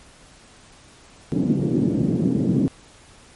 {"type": "band-pass noise", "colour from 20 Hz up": "white", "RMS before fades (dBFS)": -20, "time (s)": [1.32, 2.68], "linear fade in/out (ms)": 0, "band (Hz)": [130, 300], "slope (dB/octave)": 24, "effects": ["pink hiss -49 dBFS RMS until 3.35 s", "MP3 48 kbps"]}